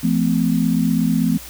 sine tone cluster, 170.1 / 218.8 / 255 Hz, F3 / A3 / C4, -45 / -9 / -44 cents, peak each -19 dBFS, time 0.03-1.38 s, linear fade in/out 10 ms, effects added 60 Hz sine -41 dBFS peak until 1.49 s + white hiss -37 dBFS RMS until 1.49 s

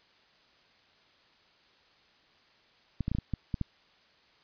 clicks, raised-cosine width 5 ms, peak -18 dBFS, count 8, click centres 3.007 / 3.081 / 3.116 / 3.15 / 3.186 / 3.337 / 3.542 / 3.613 s, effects white hiss -63 dBFS RMS until 4.43 s + resampled to 11025 Hz

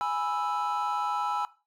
triangle chord, E major, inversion first, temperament equal, 830.6 / 987.8 / 1318.5 Hz, G#5 / B5 / E6, 0 / 0 / 0 cents, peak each -28 / -30 / -29 dBFS, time 0.01-1.45 s, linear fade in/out 0 ms, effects noise-tail reverb RT60 0.3 s tail -17 dB re dry + tanh soft clip ceiling -18 dBFS

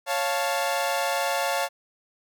sawtooth chord, Db augmented, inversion none, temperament equal, 554.4 / 698.5 / 880 Hz, Db5 / F5 / A5, 0 / 0 / 0 cents, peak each -24 / -24 / -25 dBFS, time 0.06-1.69 s, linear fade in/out 50 ms, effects none

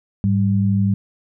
sine tone pair together, 103.83 / 196 Hz, G#2 / G3, 0 / 0 cents, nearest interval major seventh, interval 1100 cents, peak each -17 dBFS, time 0.24-0.94 s, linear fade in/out 0 ms, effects none

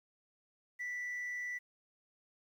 sine tone with frequency modulation, 1970 Hz, B6, 5 cents flat, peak -35 dBFS, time 0.79-1.59 s, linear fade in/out 20 ms, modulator 128 Hz, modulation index 0.23, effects tanh soft clip ceiling -36 dBFS + 11-bit

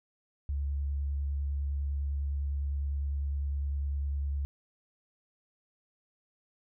sine tone with vibrato, 70.5 Hz, C#2, 30 cents sharp, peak -29 dBFS, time 0.49-4.45 s, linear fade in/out 0 ms, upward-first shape square, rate 9.9 Hz, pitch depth 12 cents each way, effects none

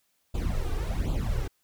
brown noise with flanger, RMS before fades -28 dBFS, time 0.34-1.48 s, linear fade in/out 10 ms, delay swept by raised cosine 0.26 to 2.56 ms, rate 1.3 Hz, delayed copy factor +0.85, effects white hiss -72 dBFS RMS until 1.63 s

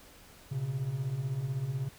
triangle beating tone pair, 120 / 136 Hz, B2 / C#3, -49 / -33 cents, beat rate 16 Hz, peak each -35 / -30 dBFS, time 0.51-1.89 s, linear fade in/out 10 ms, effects pink hiss -55 dBFS RMS until 1.98 s

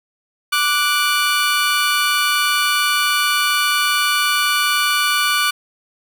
20% pulse tone pair together, 1172.8 / 1475 Hz, D6 / F#6, -3 / -6 cents, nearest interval major third, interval 397 cents, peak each -13 dBFS, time 0.52-5.51 s, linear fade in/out 10 ms, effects none

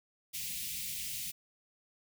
white band-stop noise, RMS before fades -39 dBFS, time 0.33-1.32 s, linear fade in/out 20 ms, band 210 to 2100 Hz, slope 48 dB/octave, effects none

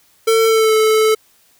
square tone with pitch glide, 450.1 to 436 Hz, A4 to A4, +39 to -16 cents, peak -11 dBFS, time 0.27-1.15 s, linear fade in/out 10 ms, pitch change -55 cents, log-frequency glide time 0.43-0.74 s, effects white hiss -54 dBFS RMS until 1.59 s

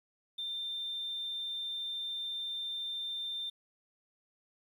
triangle tone, 3587 Hz, A7, 33 cents sharp, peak -32 dBFS, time 0.38-3.5 s, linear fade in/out 10 ms, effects tanh soft clip ceiling -33 dBFS + 11-bit

